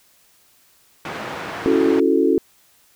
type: band-pass noise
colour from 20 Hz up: white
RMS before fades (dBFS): -30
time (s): 1.05-2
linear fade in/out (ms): 2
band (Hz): 120 to 1500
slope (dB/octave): 12
type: chord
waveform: sine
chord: F# minor seventh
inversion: second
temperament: equal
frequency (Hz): 277.2 / 329.6 / 370 / 440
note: C#4 / E4 / F#4 / A4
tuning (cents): 0 / 0 / 0 / 0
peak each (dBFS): -19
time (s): 1.66-2.38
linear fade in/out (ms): 0
effects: white hiss -56 dBFS RMS until 2.95 s